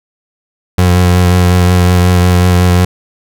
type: tone with vibrato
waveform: 30% pulse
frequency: 89.7 Hz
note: F2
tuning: 47 cents sharp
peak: -3 dBFS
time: 0.78-2.85 s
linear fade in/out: 5 ms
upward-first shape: sine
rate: 5.5 Hz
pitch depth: 19 cents each way
effects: none